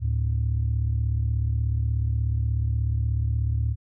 sine tone pair together, 73.42 / 110 Hz, D2 / A2, 0 / 0 cents, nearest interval perfect fifth, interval 700 cents, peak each -23 dBFS, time 0-3.76 s, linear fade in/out 50 ms, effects tanh soft clip ceiling -16 dBFS

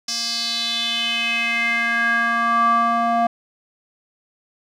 square tone with band-pass filter sweep, 233.1 Hz, A#3, in tune, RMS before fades -20 dBFS, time 0.08-3.27 s, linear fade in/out 5 ms, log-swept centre 5400 to 820 Hz, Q 4.9, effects none

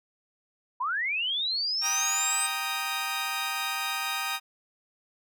sine linear sweep, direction up, 932.3 to 8372 Hz, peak -26 dBFS, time 0.8-2.47 s, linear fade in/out 10 ms
15% pulse chord, Eb major, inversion first, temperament equal, 784 / 932.3 / 1244.5 Hz, G5 / Bb5 / Eb6, 0 / 0 / 0 cents, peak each -28 / -29 / -25 dBFS, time 1.81-4.4 s, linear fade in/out 50 ms
effects none

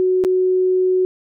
sine tone with dropouts, 370 Hz, F#4, in tune, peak -13 dBFS, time 0-1.05 s, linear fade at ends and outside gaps 0 ms, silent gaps 0.239-0.248 s, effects none

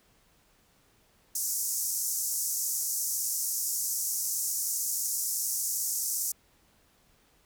pink band-pass noise, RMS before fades -31 dBFS, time 1.35-6.32 s, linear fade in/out 5 ms, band 5700 to 16000 Hz, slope 48 dB/octave, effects pink hiss -65 dBFS RMS until 7.45 s

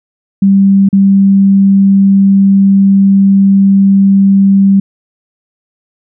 sine tone with dropouts, 196 Hz, G3, in tune, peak -3 dBFS, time 0.42-4.8 s, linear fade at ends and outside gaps 5 ms, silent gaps 0.889-0.928 s, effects none

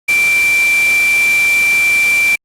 sine tone in noise, 2349 Hz, D7, in tune, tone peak -9 dBFS, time 0.08-2.36 s, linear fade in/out 10 ms, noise white, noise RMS -22 dBFS, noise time 0.08-2.36 s, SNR +10 dB, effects low-pass 11000 Hz 12 dB/octave + Opus 48 kbps

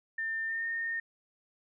sine tone with pitch glide, 1800 to 1831.5 Hz, A6 to A#6, +39 to -31 cents, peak -31 dBFS, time 0.18-1 s, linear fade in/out 5 ms, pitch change +30 cents, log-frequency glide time 0.46-0.65 s, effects none

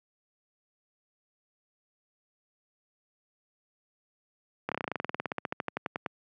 slowing click train, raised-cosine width 0.5 ms, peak -15 dBFS, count 25, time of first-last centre 4.69-6.062 s, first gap 27 ms, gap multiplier 1.06, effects high-pass 150 Hz 12 dB/octave

